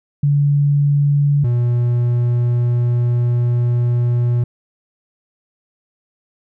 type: tone pair in turn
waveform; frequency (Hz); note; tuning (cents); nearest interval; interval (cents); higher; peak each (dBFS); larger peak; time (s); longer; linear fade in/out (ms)
sine / triangle; 143.6 / 120.75; D3 / B2; -39 / -39; minor third; 300; first; -11; neither; 0.23-1.44 / 1.44-4.44; second; 5
effects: none